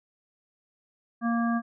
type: harmonic tone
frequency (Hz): 233.1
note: A#3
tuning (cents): 0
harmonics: 1 / 3 / 5 / 7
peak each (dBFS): -24 / -33 / -33 / -36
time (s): 1.21-1.62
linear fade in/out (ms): 50
effects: none